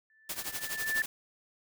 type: tone with exponential growth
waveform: sine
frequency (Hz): 1760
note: A6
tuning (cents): 0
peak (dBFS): -25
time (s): 0.1-1.02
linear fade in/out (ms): 1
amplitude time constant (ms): 200
type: noise with tremolo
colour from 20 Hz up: white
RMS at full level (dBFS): -34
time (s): 0.29-1.06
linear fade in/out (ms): 5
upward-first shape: triangle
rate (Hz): 12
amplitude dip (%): 90
effects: none